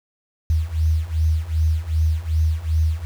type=beating tone pair; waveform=sine; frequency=77.78 / 80.38 Hz; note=D#2 / E2; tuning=0 / -43 cents; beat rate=2.6 Hz; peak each=-21 / -19 dBFS; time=0.5-3.05 s; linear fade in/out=0 ms; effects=7-bit